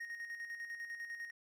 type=tone with tremolo; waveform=triangle; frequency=1864.7 Hz; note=A#6; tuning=in tune; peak=-39 dBFS; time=0-1.31 s; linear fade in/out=10 ms; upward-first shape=square; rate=10 Hz; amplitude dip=50%; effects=none